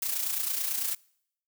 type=noise with amplitude modulation; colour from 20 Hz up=blue; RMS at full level=-28 dBFS; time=0.02-0.95 s; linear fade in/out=5 ms; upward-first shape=sine; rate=29.1 Hz; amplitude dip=55%; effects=noise-tail reverb RT60 0.7 s tail -25 dB re dry